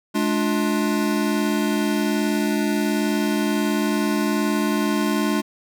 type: chord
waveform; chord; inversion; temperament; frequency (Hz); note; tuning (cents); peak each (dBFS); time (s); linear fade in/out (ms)
square; D diminished; second; just; 211.4 / 293.7 / 352.4; Ab3 / D4 / F4; +31 / 0 / +16; -23 / -24 / -27; 0.14-5.42; 20
effects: none